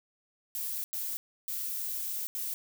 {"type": "noise bursts at uneven times", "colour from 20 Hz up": "violet", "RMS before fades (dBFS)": -35, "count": 4, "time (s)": [[0.55, 0.84], [0.93, 1.17], [1.48, 2.27], [2.35, 2.54]], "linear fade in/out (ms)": 0, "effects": []}